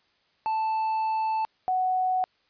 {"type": "tone pair in turn", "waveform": ["triangle", "sine"], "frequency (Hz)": [880, 742.3], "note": ["A5", "F#5"], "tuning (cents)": [0, 5], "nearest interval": "minor third", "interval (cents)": 295, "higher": "first", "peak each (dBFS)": -22, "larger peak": "neither", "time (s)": [[0.46, 1.45], [1.68, 2.24]], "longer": "first", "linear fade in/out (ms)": 0, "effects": ["white hiss -67 dBFS RMS until 2.49 s", "resampled to 11025 Hz"]}